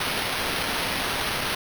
violet noise with sample-and-hold, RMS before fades -27 dBFS, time 0-1.55 s, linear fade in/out 5 ms, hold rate 7350 Hz, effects none

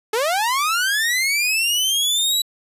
sawtooth linear sweep, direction up, 415.3 to 3951 Hz, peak -14 dBFS, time 0.13-2.42 s, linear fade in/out 5 ms, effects resampled to 32000 Hz

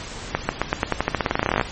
accelerating click train, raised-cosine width 0.5 ms, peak -3 dBFS, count 23, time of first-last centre 0.35-1.612 s, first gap 140 ms, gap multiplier 0.9, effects pink hiss -34 dBFS RMS until 1.71 s + MP3 32 kbps

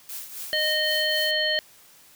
blue noise with tremolo, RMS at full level -34 dBFS, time 0.09-1.31 s, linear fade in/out 0 ms, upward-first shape triangle, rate 3.8 Hz, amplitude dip 70%
harmonic tone, 616 Hz, D#5, 17 cents flat, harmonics 1 / 3 / 5 / 7, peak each -28 / -26 / -26 / -28 dBFS, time 0.53-1.59 s, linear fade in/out 0 ms
effects white hiss -53 dBFS RMS until 2.15 s

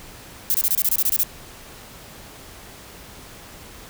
violet noise bursts, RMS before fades -19 dBFS, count 11, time 0.5-1.233 s, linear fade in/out 0 ms, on 43 ms, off 26 ms, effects pink hiss -42 dBFS RMS until 3.89 s

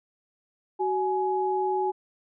sine tone pair together, 375.5 / 840 Hz, F#4 / G#5, +26 / +19 cents, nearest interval octave + major second, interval 1393 cents, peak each -26 dBFS, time 0.79-1.92 s, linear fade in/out 20 ms, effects none

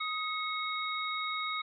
sine tone cluster, 1256 / 2187 / 3775 Hz, D#6 / C#7 / A#7, +16 / -24 / +21 cents, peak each -35 / -37 / -38 dBFS, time 0-1.62 s, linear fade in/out 10 ms, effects none

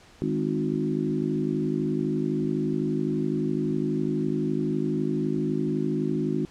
harmonic tone with a mistuned harmonic, 51.91 Hz, G#1, in tune, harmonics 3 / 4 / 5 / 6 / 7, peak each -30 / -30 / -30 / -30 / -30 dBFS, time 0.22-6.45 s, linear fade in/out 0 ms, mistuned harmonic 5, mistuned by +26 cents, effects pink hiss -53 dBFS RMS until 6.5 s + low-pass 7000 Hz 12 dB/octave

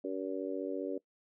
harmonic tone, 95 Hz, F#2, 46 cents sharp, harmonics 3 / 4 / 5 / 6, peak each -38 / -39 / -40 / -41 dBFS, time 0.04-0.98 s, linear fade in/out 5 ms, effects noise-tail reverb RT60 0.1 s tail -21 dB re dry

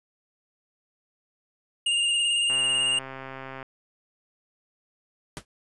square tone with vibrato, 2823 Hz, F7, 18 cents sharp, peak -22 dBFS, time 1.86-2.99 s, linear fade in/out 5 ms, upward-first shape square, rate 18 Hz, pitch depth 20 cents each way
click train, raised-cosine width 0.5 ms, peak -23 dBFS, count 151, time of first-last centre 2.5-3.628 s, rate 133 Hz
pink noise with exponential decay, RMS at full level -31 dBFS, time 5.37-5.45 s, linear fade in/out 0 ms, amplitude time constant 16 ms
effects resampled to 24000 Hz

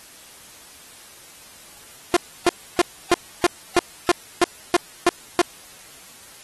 sawtooth tone bursts, 351 Hz, F4, 9 cents sharp, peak -9 dBFS, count 11, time 2.14-5.415 s, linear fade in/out 0 ms, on 25 ms, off 300 ms, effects white hiss -45 dBFS RMS until 6.43 s + AAC 32 kbps

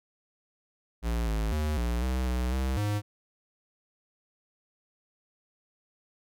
square tone with pitch steps, 57.7 / 53.9 / 76.2 / 59.2 / 63.8 / 62 / 65.4 / 103.8 Hz, A#1 / A1 / D#2 / A#1 / C2 / B1 / C2 / G#2, -17 / -35 / -36 / +27 / -43 / +7 / 0 / 0 cents, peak -27 dBFS, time 1.02-3.02 s, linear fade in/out 50 ms, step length 250 ms, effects none

